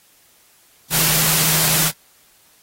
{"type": "tone in noise", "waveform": "sine", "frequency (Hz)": 158.6, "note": "D#3", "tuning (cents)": 33, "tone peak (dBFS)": -26, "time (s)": [0.9, 1.92], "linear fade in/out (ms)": 50, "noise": "white", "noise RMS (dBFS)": -17, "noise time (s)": [0.9, 1.92], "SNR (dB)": -12, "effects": ["white hiss -54 dBFS RMS until 2.62 s", "AAC 48 kbps"]}